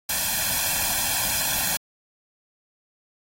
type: noise with comb filter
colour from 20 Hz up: white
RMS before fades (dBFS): -24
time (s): 0.09-1.77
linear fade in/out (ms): 5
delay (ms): 1.2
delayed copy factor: +0.95
effects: AAC 48 kbps